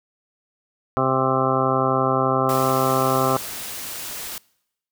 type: harmonic tone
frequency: 131.6 Hz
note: C3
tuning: 10 cents sharp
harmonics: 1 / 2 / 3 / 4 / 5 / 6 / 8 / 9 / 10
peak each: -26 / -26 / -26 / -26 / -26 / -26 / -26 / -26 / -26 dBFS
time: 0.97-3.37 s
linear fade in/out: 0 ms
type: noise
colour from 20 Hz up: white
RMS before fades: -32 dBFS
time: 2.49-4.38 s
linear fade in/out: 2 ms
effects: noise-tail reverb RT60 0.8 s tail -24 dB re dry